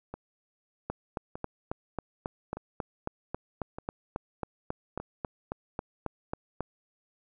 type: two click trains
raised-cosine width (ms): 1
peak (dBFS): -24 / -18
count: 5 / 22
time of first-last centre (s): 0.14-5 / 0.9-6.607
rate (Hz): 0.823 / 3.68
effects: none